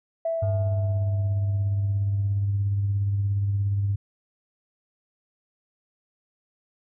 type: tone with exponential decay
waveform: sine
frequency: 659.3 Hz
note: E5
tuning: in tune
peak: -22 dBFS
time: 0.25-2.46 s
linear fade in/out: 5 ms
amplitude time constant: 480 ms
type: tone with tremolo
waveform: sine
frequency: 100 Hz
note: G2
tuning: 35 cents sharp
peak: -19 dBFS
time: 0.42-3.96 s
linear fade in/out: 10 ms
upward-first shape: triangle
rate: 17 Hz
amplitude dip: 35%
effects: tanh soft clip ceiling -15 dBFS